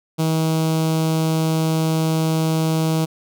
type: tone with notch filter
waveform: sawtooth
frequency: 160 Hz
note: D#3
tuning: 49 cents sharp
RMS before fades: -19 dBFS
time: 0.18-3.06 s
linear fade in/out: 20 ms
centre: 1800 Hz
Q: 1.1
effects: none